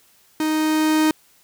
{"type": "tone with level ramp", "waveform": "45% pulse", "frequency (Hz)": 311.1, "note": "D#4", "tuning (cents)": 0, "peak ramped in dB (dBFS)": [-19, -14], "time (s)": [0.4, 1.11], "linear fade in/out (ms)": 2, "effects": ["white hiss -56 dBFS RMS until 1.43 s"]}